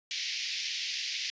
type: band-pass noise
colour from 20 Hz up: white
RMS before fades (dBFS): -35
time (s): 0.11-1.3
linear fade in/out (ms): 0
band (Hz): 2000 to 5700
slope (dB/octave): 48
effects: resampled to 16000 Hz